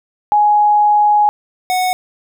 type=tone pair in turn; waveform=sine / square; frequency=835 / 736.9 Hz; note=G#5 / F#5; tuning=+9 / -7 cents; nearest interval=major second; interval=216 cents; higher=first; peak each=-8 / -14 dBFS; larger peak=first; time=0.32-1.29 / 1.7-1.93 s; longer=first; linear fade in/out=0 ms; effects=none